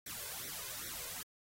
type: noise with flanger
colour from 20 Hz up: white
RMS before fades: -44 dBFS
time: 0.06-1.23 s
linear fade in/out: 5 ms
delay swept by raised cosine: 0.5 to 2 ms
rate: 2.5 Hz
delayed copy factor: +0.95
effects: AAC 48 kbps